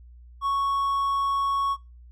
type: tone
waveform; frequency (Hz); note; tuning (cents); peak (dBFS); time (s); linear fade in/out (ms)
triangle; 1108.7; C#6; 0; -20; 0.41-1.77; 50
effects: noise-tail reverb RT60 0.3 s tail -25 dB re dry + added 60 Hz sine -45 dBFS peak until 2.11 s